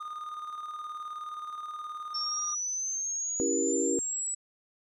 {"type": "tone with tremolo", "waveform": "triangle", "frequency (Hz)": 1224, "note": "D#6", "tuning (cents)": -29, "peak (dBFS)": -33, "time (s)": [0, 2.55], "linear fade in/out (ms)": 10, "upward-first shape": "square", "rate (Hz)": 19, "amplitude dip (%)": 40}
{"type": "linear sweep", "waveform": "sine", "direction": "up", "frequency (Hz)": [5410, 7880], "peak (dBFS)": -30, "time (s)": [2.14, 4.35], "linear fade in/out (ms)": 10}
{"type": "chord", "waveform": "sine", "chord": "C# diminished seventh", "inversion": "none", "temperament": "equal with one note detuned", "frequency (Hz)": [277.2, 329.6, 392, 476.2], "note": ["C#4", "E4", "G4", "Bb4"], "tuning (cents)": [0, 0, 0, 37], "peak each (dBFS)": -32, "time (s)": [3.4, 3.99], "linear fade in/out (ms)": 0}
{"effects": []}